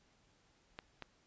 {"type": "clicks", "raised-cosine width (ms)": 0.3, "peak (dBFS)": -28, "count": 2, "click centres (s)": [0.789, 1.023], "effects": ["pink hiss -71 dBFS RMS until 1.26 s", "resampled to 16000 Hz"]}